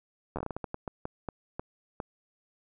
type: slowing click train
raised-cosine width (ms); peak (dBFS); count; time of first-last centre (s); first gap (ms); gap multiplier
1; -20; 15; 0.36-2.002; 11; 1.32
effects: none